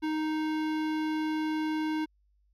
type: tone with hard clipping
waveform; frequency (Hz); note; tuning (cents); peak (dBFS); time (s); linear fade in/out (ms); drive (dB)
sine; 311.1; D#4; 0; -30; 0.02-2.06; 20; 18
effects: added 50 Hz sine -65 dBFS peak until 2.53 s